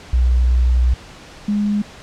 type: tone pair in turn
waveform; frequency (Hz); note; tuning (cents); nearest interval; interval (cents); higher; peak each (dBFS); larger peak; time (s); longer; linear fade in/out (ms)
sine; 61.74 / 206.8; B1 / G#3; 0 / -7; octave + major sixth; 2093; second; -11 / -15; first; 0.13-0.94 / 1.48-1.82; first; 5
effects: pink hiss -39 dBFS RMS until 2.02 s + low-pass 6000 Hz 12 dB/octave